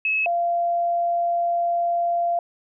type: tone pair in turn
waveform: sine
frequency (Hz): 2583 / 689.9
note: E7 / F5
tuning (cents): -36 / -21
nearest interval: octave + major seventh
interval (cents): 2285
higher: first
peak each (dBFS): -19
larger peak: neither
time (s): 0.05-0.26 / 0.26-2.39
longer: second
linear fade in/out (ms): 2
effects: none